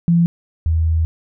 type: tone pair in turn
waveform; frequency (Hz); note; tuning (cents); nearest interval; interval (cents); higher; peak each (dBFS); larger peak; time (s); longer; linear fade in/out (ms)
sine; 170 / 80.93; F3 / E2; -46 / -31; octave + minor second; 1285; first; -10 / -13; first; 0.08-0.26 / 0.66-1.05; second; 0
effects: none